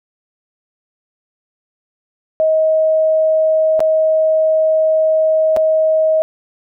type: tone with dropouts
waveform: sine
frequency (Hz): 632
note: D#5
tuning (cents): +27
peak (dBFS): -10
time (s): 2.4-6.22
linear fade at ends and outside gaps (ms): 0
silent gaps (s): 3.794-3.804 / 5.564-5.57
effects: none